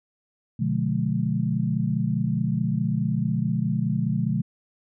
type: chord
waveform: sine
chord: B diminished seventh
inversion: none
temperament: just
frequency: 123.47 / 148.16 / 177.8 / 213.4 Hz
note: B2 / D3 / F3 / Ab3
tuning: 0 / +16 / +31 / +47 cents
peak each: -27 dBFS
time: 0.59-4.42 s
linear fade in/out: 10 ms
effects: none